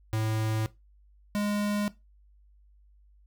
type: tone pair in turn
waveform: square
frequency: 109.7 / 206.4 Hz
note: A2 / G#3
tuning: -5 / -10 cents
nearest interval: major seventh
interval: 1095 cents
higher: second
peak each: -27 dBFS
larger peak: neither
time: 0.13-0.66 / 1.35-1.88 s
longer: neither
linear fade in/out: 0 ms
effects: noise-tail reverb RT60 0.2 s tail -17 dB re dry + added 50 Hz sine -56 dBFS peak until 3.26 s